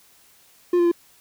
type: tone with pitch steps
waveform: triangle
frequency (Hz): 353.4 / 346.3 / 343.1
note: F4 / F4 / F4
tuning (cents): +21 / -15 / -31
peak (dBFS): -13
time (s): 0.73-0.916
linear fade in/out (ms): 5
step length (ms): 62
effects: white hiss -55 dBFS RMS until 1.2 s